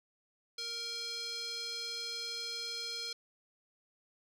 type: tone with band-pass filter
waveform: square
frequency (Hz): 466.2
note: A#4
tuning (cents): 0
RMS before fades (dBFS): -40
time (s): 0.58-3.13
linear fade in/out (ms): 5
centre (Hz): 4500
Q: 4.3
effects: none